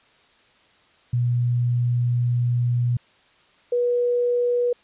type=tone pair in turn; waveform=sine; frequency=121.4 / 485.6 Hz; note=B2 / B4; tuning=-29 / -29 cents; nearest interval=2 octaves; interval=2400 cents; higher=second; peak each=-18 dBFS; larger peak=neither; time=1.13-2.97 / 3.72-4.73 s; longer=first; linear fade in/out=5 ms; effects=white hiss -57 dBFS RMS until 4.83 s + resampled to 8000 Hz